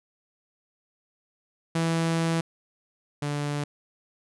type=tone pair in turn; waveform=sawtooth; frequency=164.81 / 145.73 Hz; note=E3 / D3; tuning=0 / -13 cents; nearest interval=major second; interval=213 cents; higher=first; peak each=-19 / -23 dBFS; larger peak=first; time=1.75-2.41 / 3.22-3.64 s; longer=first; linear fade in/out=5 ms; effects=resampled to 24000 Hz